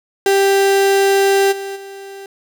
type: tone with level steps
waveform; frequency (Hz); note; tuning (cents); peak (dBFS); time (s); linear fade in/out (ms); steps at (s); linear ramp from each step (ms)
35% pulse; 393; G4; +4; -9 / -22 / -29; 0.26-2.26; 2; 1.51 / 1.75; 20
effects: none